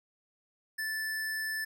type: tone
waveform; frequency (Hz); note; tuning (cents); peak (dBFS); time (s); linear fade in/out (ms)
square; 1755; A6; -5; -33; 0.78-1.65; 10
effects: none